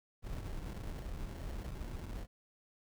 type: noise with sample-and-hold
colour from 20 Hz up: brown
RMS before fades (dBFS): -42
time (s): 0.22-2.27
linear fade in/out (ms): 50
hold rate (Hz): 1225
effects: none